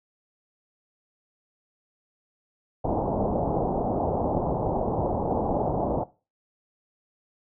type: low-pass noise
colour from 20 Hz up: white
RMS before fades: -26 dBFS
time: 2.84-6.04 s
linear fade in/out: 10 ms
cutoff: 850 Hz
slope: 48 dB/octave
effects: noise-tail reverb RT60 0.3 s tail -18 dB re dry